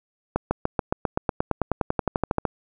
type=accelerating click train; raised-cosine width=1 ms; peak=-7 dBFS; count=21; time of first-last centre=0.36-2.452 s; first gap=150 ms; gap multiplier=0.96; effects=none